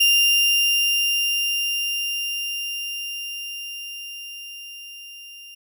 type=tone with level ramp; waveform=35% pulse; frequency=2794 Hz; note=F7; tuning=in tune; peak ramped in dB=-12 to -38 dBFS; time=0-5.55 s; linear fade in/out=10 ms; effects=none